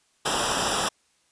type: noise with comb filter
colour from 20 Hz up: pink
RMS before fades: -25 dBFS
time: 0.25-0.89 s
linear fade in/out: 10 ms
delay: 0.46 ms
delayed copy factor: -0.9
effects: white hiss -66 dBFS RMS until 1.31 s + resampled to 22050 Hz